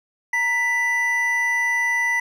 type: tone pair together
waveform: triangle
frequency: 932.3 / 1980 Hz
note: A#5 / B6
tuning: 0 / +4 cents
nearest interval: octave + minor second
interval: 1304 cents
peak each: -26 / -17 dBFS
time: 0.33-2.2 s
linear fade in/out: 5 ms
effects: none